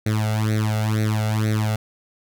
sawtooth tone with flanger, 108.2 Hz, A2, 29 cents flat, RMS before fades -21 dBFS, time 0.06-1.76 s, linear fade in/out 5 ms, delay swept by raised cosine 0.49 to 1.47 ms, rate 2.1 Hz, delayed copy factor +0.95, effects none

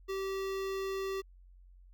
square tone with notch filter, 386.8 Hz, G4, 23 cents flat, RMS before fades -36 dBFS, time 0.08-1.22 s, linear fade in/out 20 ms, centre 9700 Hz, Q 1.1, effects added 45 Hz sine -54 dBFS peak until 1.93 s

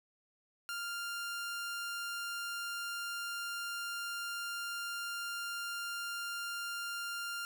sawtooth tone, 1396.9 Hz, F6, in tune, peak -34 dBFS, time 0.69-7.45 s, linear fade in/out 0 ms, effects none

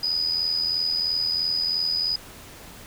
sine tone with amplitude modulation, 4966 Hz, D#8, 4 cents flat, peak -19 dBFS, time 0.03-2.16 s, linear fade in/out 5 ms, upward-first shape sine, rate 83 Hz, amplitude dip 60%, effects pink hiss -44 dBFS RMS until 2.86 s

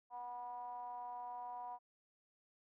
triangle ring-modulated tone, 120.2 Hz, B2, 46 cents flat, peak -39 dBFS, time 0.1-1.79 s, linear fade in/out 50 ms, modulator 855 Hz, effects none

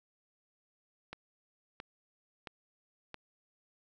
click train, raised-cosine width 0.3 ms, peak -26 dBFS, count 4, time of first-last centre 1.13-3.143 s, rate 1.49 Hz, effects none

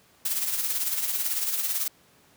blue noise with tremolo, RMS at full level -25 dBFS, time 0.25-1.88 s, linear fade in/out 5 ms, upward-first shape triangle, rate 18 Hz, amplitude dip 60%, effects pink hiss -59 dBFS RMS until 2.36 s + high-pass 100 Hz 12 dB/octave

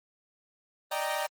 sawtooth chord, Eb major seventh, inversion third, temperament equal with one note detuned, 587.3 / 622.3 / 780.8 / 932.3 Hz, D5 / Eb5 / G5 / Bb5, 0 / 0 / -7 / 0 cents, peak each -31 dBFS, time 0.91-1.27 s, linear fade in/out 10 ms, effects Opus 32 kbps

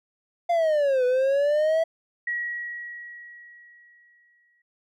triangle linear two-way sweep, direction down then up, 699 to 493.9 to 659 Hz, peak -17 dBFS, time 0.49-1.84 s, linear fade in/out 10 ms, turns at 1.05 s
sine tone with exponential decay, 1913 Hz, A#6, 44 cents sharp, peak -24 dBFS, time 2.27-4.62 s, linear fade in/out 5 ms, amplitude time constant 510 ms
effects none

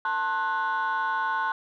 sine chord, F# diminished, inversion first, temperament just, 888 / 1065.6 / 1480 Hz, A5 / C6 / F#6, +16 / +31 / 0 cents, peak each -27 dBFS, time 0.05-1.52 s, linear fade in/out 2 ms, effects tanh soft clip ceiling -20 dBFS

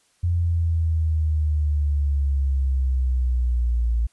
sine exponential sweep, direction down, 87.31 to 57 Hz, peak -18 dBFS, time 0.23-4.07 s, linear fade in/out 10 ms, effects white hiss -63 dBFS RMS until 4.12 s + resampled to 24000 Hz

